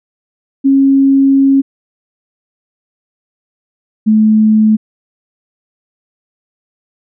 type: tone pair in turn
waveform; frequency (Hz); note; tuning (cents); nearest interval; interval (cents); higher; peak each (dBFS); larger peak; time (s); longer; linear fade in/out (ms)
sine; 272.6 / 216.4; C#4 / A3; -29 / -29; major third; 400; first; -5; neither; 0.64-1.62 / 4.06-4.77; first; 20
effects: none